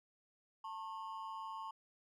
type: ring-modulated tone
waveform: triangle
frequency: 987.8 Hz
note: B5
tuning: in tune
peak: -38 dBFS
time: 0.64-1.71 s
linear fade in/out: 5 ms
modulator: 96.8 Hz
effects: none